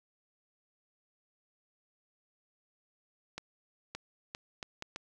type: accelerating click train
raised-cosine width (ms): 0.2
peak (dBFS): -22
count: 6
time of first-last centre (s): 3.38-4.961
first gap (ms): 570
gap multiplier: 0.7
effects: none